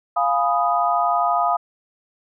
sine chord, F half-diminished seventh, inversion none, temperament equal, 698.5 / 830.6 / 987.8 / 1244.5 Hz, F5 / Ab5 / Cb6 / Eb6, 0 / 0 / 0 / 0 cents, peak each -20 / -24 / -25 / -21 dBFS, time 0.16-1.57 s, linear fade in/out 10 ms, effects none

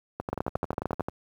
two click trains, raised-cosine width 1 ms, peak -16 / -13 dBFS, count 11 / 10, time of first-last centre 0.2-1.085 / 0.33-1.007 s, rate 11.3 / 13.3 Hz, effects high-pass 60 Hz 12 dB/octave + 9-bit

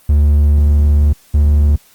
triangle tone pair in turn, 73.42 / 73.68 Hz, D2 / D2, 0 / +6 cents, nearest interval unison, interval 6 cents, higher second, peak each -5 dBFS, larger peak neither, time 0.09-1.13 / 1.34-1.76 s, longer first, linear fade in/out 5 ms, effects white hiss -48 dBFS RMS until 1.94 s + Opus 32 kbps

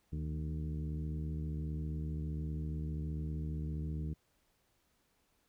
harmonic tone with a mistuned harmonic, 75.1 Hz, D2, 39 cents sharp, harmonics 1 / 2 / 3 / 4 / 5 / 6, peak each -38 / -39 / -49 / -48 / -56 / -58 dBFS, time 0.12-4.14 s, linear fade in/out 10 ms, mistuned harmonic 2, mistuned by +71 cents, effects pink hiss -75 dBFS RMS until 5.48 s

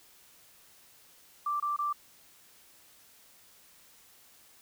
sine tone bursts, 1174.7 Hz, D6, in tune, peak -28 dBFS, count 3, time 1.46-1.928 s, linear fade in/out 5 ms, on 140 ms, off 24 ms, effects white hiss -59 dBFS RMS until 4.61 s

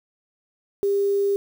sine tone with quantisation, 400 Hz, G4, 35 cents sharp, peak -18 dBFS, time 0.83-1.36 s, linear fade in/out 0 ms, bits 7, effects none

